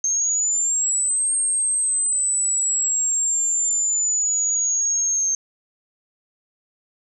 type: exponential two-way sweep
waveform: sine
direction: up then down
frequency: 6350 to 8570 to 6350 Hz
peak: -18 dBFS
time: 0.04-5.35 s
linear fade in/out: 2 ms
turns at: 1.34 s
effects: none